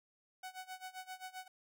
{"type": "tone with tremolo", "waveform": "sawtooth", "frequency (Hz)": 746, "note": "F#5", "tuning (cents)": 14, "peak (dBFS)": -39, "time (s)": [0.43, 1.48], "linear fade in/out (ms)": 5, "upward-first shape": "sine", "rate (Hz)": 7.6, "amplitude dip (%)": 90, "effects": []}